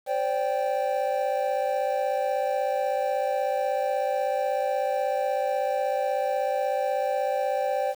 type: chord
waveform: triangle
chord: C suspended second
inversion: none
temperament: equal with one note detuned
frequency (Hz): 523.3 / 579.6 / 784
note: C5 / D5 / G5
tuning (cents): 0 / -23 / 0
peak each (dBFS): -26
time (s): 0.06-7.95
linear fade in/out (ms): 50
effects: 8-bit